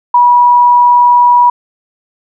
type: tone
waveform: sine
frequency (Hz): 971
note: B5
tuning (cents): -30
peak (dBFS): -3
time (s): 0.14-1.5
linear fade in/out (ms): 5
effects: none